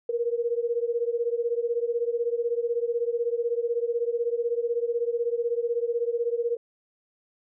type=beating tone pair; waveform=sine; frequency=466.2 / 482.2 Hz; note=A#4 / B4; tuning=0 / -41 cents; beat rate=16 Hz; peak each=-26 / -28 dBFS; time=0.09-6.57 s; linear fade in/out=5 ms; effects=none